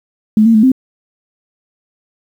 sine tone with pitch steps, 215.2 / 227.7 / 216.4 / 260.6 Hz, A3 / A#3 / A3 / C4, -38 / -40 / -29 / -7 cents, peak -5 dBFS, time 0.37-0.718 s, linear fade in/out 2 ms, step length 87 ms, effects 7-bit

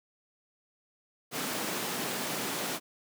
pink high-pass noise, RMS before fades -34 dBFS, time 1.31-2.8 s, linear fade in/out 50 ms, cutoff 170 Hz, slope 24 dB/octave, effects none

